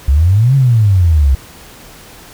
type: exponential two-way sweep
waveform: sine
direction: up then down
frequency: 64.5 to 140 to 64.5 Hz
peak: -6 dBFS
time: 0.08-1.35 s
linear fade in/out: 5 ms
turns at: 0.55 s
effects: pink hiss -37 dBFS RMS until 2.33 s